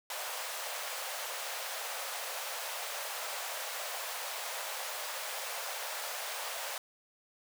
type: high-pass noise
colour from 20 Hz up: pink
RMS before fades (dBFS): -39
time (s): 0.1-6.78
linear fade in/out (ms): 2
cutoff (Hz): 520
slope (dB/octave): 48
effects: none